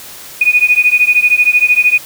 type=beating tone pair; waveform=sine; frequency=2465 / 2478 Hz; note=D#7 / D#7; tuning=-17 / -8 cents; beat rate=13 Hz; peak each=-10 dBFS; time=0.41-1.98 s; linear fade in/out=5 ms; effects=white hiss -32 dBFS RMS until 2.05 s